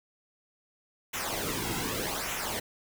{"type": "noise with flanger", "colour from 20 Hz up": "pink", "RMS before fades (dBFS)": -33, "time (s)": [1.13, 2.6], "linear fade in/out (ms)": 10, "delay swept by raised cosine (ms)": [0.21, 1.71], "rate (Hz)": 0.84, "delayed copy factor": -0.7, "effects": []}